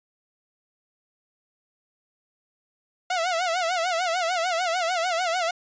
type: tone with vibrato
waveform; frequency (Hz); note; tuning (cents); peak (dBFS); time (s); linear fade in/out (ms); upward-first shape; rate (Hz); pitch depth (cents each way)
sawtooth; 698.5; F5; 0; -19; 3.1-5.51; 5; sine; 6.7; 120
effects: resampled to 16000 Hz